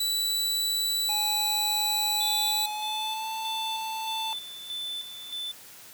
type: tone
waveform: sawtooth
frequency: 3951 Hz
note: B7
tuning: in tune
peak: -22 dBFS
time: 0-2.66 s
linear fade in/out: 5 ms
type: tone with pitch glide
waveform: square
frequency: 830.6 to 885.1 Hz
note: G#5 to A5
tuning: 0 to +10 cents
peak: -32 dBFS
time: 1.09-4.33 s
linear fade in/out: 0 ms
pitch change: +110 cents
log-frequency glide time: 2.47-3.3 s
type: tone with tremolo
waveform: triangle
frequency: 3515 Hz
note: A7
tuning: 2 cents flat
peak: -30 dBFS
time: 2.2-5.52 s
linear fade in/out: 10 ms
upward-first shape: square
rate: 1.6 Hz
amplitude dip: 60%
effects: white hiss -48 dBFS RMS until 5.93 s + high-pass 60 Hz 12 dB/octave